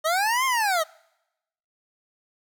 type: linear two-way sweep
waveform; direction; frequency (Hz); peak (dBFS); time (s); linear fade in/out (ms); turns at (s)
25% pulse; up then down; 607 to 1077 to 607; -17; 0.04-0.84; 20; 0.45
effects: noise-tail reverb RT60 0.9 s tail -25 dB re dry